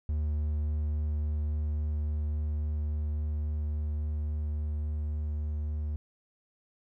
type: tone with level ramp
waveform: triangle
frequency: 75.3 Hz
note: D2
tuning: 44 cents sharp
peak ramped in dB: -25 to -28 dBFS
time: 0.09-5.96 s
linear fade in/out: 0 ms
effects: none